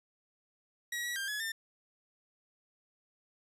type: tone with pitch steps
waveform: sawtooth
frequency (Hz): 1912 / 1929 / 1592 / 1694 / 1801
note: A#6 / B6 / G6 / G#6 / A6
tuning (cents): +43 / -41 / +26 / +34 / +40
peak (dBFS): -31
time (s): 0.92-1.52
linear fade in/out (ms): 5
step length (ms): 120
effects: resampled to 32000 Hz